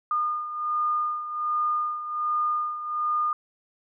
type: beating tone pair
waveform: sine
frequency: 1217 / 1218.3 Hz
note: D#6 / D#6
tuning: -39 / -37 cents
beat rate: 1.3 Hz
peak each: -25 / -31 dBFS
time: 0.11-3.33 s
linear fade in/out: 2 ms
effects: none